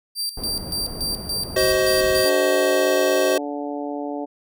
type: tone with tremolo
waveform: sawtooth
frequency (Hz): 4699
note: D8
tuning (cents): 0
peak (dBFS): -20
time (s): 0.15-2.33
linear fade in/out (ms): 50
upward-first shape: square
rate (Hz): 3.5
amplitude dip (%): 75
type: low-pass noise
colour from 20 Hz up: pink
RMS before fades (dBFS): -33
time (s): 0.37-2.25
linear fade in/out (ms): 5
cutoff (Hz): 690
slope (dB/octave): 12
type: chord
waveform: square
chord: C diminished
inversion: second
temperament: just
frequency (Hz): 376.7 / 523.3 / 627.9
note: Gb4 / C5 / Eb5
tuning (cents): +31 / 0 / +16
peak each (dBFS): -22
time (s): 1.56-3.38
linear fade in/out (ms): 5
type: harmonic tone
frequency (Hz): 144.7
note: D3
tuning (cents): -25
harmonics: 2 / 3 / 4 / 5 / 6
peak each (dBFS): -28 / -33 / -32 / -33 / -37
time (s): 2.24-4.26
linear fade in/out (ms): 20
effects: none